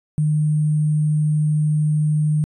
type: tone with sample-and-hold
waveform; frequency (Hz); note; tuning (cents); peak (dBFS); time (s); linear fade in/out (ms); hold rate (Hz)
sine; 152.2; D#3; -38; -15; 0.18-2.44; 0; 8820
effects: resampled to 32000 Hz